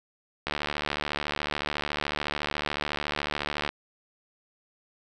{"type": "click train", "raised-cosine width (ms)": 0.3, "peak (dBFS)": -12, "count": 239, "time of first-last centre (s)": [0.47, 3.691], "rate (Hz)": 73.9, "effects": []}